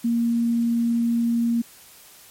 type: tone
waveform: sine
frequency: 233.8 Hz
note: A#3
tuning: 5 cents sharp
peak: -18 dBFS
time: 0.04-1.62 s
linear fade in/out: 10 ms
effects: white hiss -48 dBFS RMS until 2.3 s + MP3 64 kbps